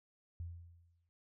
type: tone with exponential decay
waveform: sine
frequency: 85.4 Hz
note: F2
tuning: 38 cents flat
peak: -39 dBFS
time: 0.4-1.09 s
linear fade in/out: 0 ms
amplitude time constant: 150 ms
effects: noise-tail reverb RT60 0.2 s tail -21 dB re dry